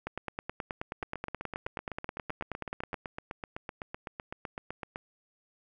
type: two click trains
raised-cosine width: 0.5 ms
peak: -22 / -19 dBFS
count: 32 / 28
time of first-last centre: 1.03-4.959 / 0.07-2.942 s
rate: 7.89 / 9.4 Hz
effects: none